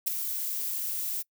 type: noise with ADSR envelope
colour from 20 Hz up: violet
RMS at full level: -23 dBFS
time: 0.06-1.23 s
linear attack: 18 ms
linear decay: 7 ms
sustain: -9 dB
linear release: 21 ms
effects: noise-tail reverb RT60 0.1 s tail -24 dB re dry